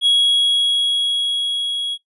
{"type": "tone with level ramp", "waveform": "triangle", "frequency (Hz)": 3322, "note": "G#7", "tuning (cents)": 0, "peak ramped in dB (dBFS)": [-9, -19], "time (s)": [0.01, 1.98], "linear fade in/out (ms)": 50, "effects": ["noise-tail reverb RT60 0.1 s tail -18 dB re dry", "resampled to 24000 Hz"]}